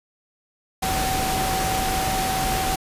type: tone in noise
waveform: sine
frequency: 760 Hz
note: F#5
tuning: 46 cents sharp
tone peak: -24 dBFS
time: 0.82-2.76 s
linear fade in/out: 10 ms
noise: pink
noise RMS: -25 dBFS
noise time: 0.82-2.76 s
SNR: -2 dB
effects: resampled to 32000 Hz